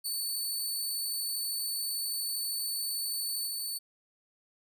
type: tone with level steps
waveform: 15% pulse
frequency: 4487 Hz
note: C#8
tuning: 20 cents sharp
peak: -25 / -27 dBFS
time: 0.04-3.79 s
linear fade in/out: 20 ms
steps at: 3.46 s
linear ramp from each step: 20 ms
effects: none